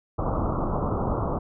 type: low-pass noise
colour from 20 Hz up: pink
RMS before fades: -26 dBFS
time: 0.18-1.39 s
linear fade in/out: 10 ms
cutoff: 1300 Hz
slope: 96 dB/octave
effects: none